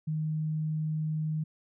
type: tone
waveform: sine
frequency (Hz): 155.5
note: D#3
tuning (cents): -1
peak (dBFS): -28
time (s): 0.07-1.44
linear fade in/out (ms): 10
effects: none